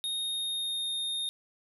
square tone with pitch glide, 3716 to 3682 Hz, A#7 to A#7, -6 to -22 cents, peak -31 dBFS, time 0.04-1.29 s, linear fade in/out 0 ms, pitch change -16 cents, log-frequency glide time 0.2-0.93 s, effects none

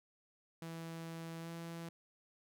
sawtooth tone with pitch glide, 164.81 to 167.3 Hz, E3 to E3, 0 to +26 cents, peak -40 dBFS, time 0.62-1.89 s, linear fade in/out 2 ms, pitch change +26 cents, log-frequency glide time 1.4-1.5 s, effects none

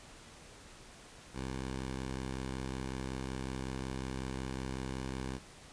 10% pulse tone, 65.41 Hz, C2, in tune, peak -29 dBFS, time 1.33-5.4 s, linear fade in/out 50 ms, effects pink hiss -54 dBFS RMS until 5.72 s + resampled to 22050 Hz

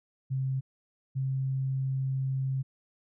sine tone pair in turn, 132.7 / 133.29 Hz, C3 / C3, +25 / +32 cents, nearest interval unison, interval 7 cents, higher second, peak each -27 dBFS, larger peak neither, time 0.3-0.61 / 1.15-2.63 s, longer second, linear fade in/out 20 ms, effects none

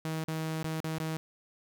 sawtooth tone with dropouts, 159.1 Hz, D#3, 39 cents sharp, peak -28 dBFS, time 0.05-1.17 s, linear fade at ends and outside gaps 0 ms, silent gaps 0.24-0.282 / 0.63-0.644 / 0.803-0.844 / 0.983-1.001 s, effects none

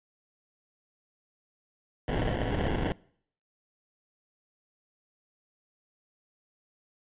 pink noise with sample-and-hold, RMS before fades -29 dBFS, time 2.08-2.92 s, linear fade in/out 2 ms, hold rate 1225 Hz, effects noise-tail reverb RT60 0.6 s tail -23 dB re dry + resampled to 8000 Hz

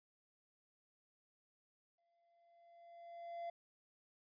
triangle tone with exponential growth, 684 Hz, F5, 36 cents flat, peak -39 dBFS, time 1.98-3.5 s, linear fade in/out 5 ms, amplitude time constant 330 ms, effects resampled to 11025 Hz

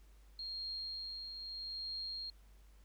sine tone with tremolo, 4233 Hz, C8, 19 cents sharp, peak -39 dBFS, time 0.39-2.3 s, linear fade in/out 2 ms, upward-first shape triangle, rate 0.79 Hz, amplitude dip 45%, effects added 50 Hz sine -58 dBFS peak until 2.84 s + pink hiss -71 dBFS RMS until 2.84 s

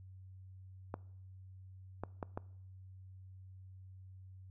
clicks, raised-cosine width 1 ms, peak -25 dBFS, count 4, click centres 0.941 / 2.036 / 2.228 / 2.375 s, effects noise-tail reverb RT60 0.7 s tail -22 dB re dry + added 94 Hz sine -51 dBFS peak until 4.5 s

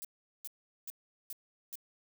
violet noise bursts, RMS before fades -42 dBFS, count 5, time 0.02-1.755 s, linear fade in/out 0 ms, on 27 ms, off 400 ms, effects none

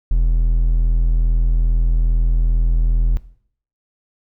triangle tone, 41.2 Hz, E1, in tune, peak -10 dBFS, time 0.11-3.17 s, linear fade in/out 0 ms, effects noise-tail reverb RT60 0.6 s tail -18 dB re dry

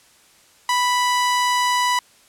sawtooth tone, 987.8 Hz, B5, in tune, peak -13 dBFS, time 0.69-1.99 s, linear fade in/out 2 ms, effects white hiss -53 dBFS RMS until 2.28 s + low-pass 10000 Hz 12 dB/octave

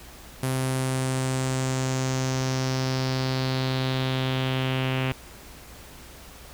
sawtooth tone with low-pass filter sweep, 130.81 Hz, C3, in tune, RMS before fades -26 dBFS, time 0.43-5.12 s, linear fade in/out 0 ms, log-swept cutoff 11000 to 2700 Hz, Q 3.4, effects added 60 Hz sine -49 dBFS peak until 6.53 s + pink hiss -46 dBFS RMS until 6.53 s

